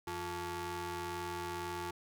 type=ring-modulated tone; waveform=sawtooth; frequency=261.6 Hz; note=C4; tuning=in tune; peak=-31 dBFS; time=0.07-1.91 s; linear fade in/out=5 ms; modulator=613 Hz; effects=none